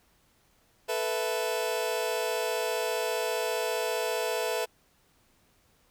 sawtooth chord, A suspended second, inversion none, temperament just, 440 / 495 / 660 Hz, A4 / B4 / E5, 0 / +4 / +2 cents, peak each -28 dBFS, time 0.88-4.66 s, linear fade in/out 20 ms, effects pink hiss -66 dBFS RMS until 5.9 s

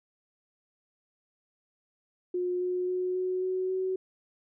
sine tone with pitch steps, 359.2 / 362.3 / 365.5 / 368.7 / 371.9 / 375.1 Hz, F4 / F#4 / F#4 / F#4 / F#4 / F#4, +49 / -36 / -21 / -6 / +9 / +24 cents, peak -27 dBFS, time 2.34-3.96 s, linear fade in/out 5 ms, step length 270 ms, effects none

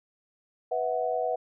sine chord, B suspended fourth, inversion none, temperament equal with one note detuned, 493.9 / 650.2 / 740 Hz, B4 / E5 / F#5, 0 / -24 / 0 cents, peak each -30 dBFS, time 0.71-1.36 s, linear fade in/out 10 ms, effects none

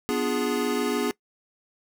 square chord, B diminished seventh, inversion none, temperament equal, 246.9 / 293.7 / 349.2 / 415.3 Hz, B3 / D4 / F4 / Ab4, 0 / 0 / 0 / 0 cents, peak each -29 / -31 / -33 / -28 dBFS, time 0.09-1.11 s, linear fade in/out 0 ms, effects noise-tail reverb RT60 0.1 s tail -21 dB re dry

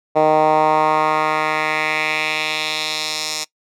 10% pulse tone with band-pass filter sweep, 154.9 Hz, D#3, 7 cents flat, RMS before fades -18 dBFS, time 0.15-3.45 s, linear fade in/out 20 ms, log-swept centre 640 to 5800 Hz, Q 1.9, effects noise-tail reverb RT60 0.1 s tail -21 dB re dry

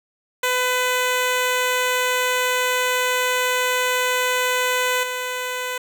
10% pulse tone with level steps, 502 Hz, B4, 28 cents sharp, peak -10 / -16 dBFS, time 0.43-5.78 s, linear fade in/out 5 ms, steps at 5.03 s, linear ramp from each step 5 ms, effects none

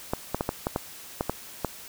clicks, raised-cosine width 1 ms, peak -11 dBFS, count 9, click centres 0.135 / 0.346 / 0.409 / 0.491 / 0.669 / 0.761 / 1.209 / 1.296 / 1.647 s, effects white hiss -44 dBFS RMS until 1.88 s

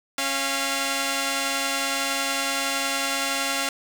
5% pulse tone pair together, 274 / 690.4 Hz, C#4 / F5, -20 / -20 cents, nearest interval octave + major third, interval 1600 cents, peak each -15 dBFS, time 0.18-3.69 s, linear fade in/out 2 ms, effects 7-bit

